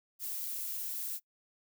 violet noise, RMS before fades -38 dBFS, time 0.19-1.2 s, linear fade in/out 50 ms, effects noise-tail reverb RT60 0.1 s tail -22 dB re dry

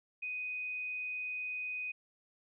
sine tone, 2496 Hz, D#7, 5 cents sharp, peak -36 dBFS, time 0.22-1.92 s, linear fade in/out 10 ms, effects none

